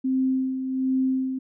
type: tone with tremolo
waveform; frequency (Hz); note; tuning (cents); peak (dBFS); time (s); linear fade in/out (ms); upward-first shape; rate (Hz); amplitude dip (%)
sine; 261.6; C4; 0; -19; 0.04-1.39; 10; sine; 1.3; 55
effects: none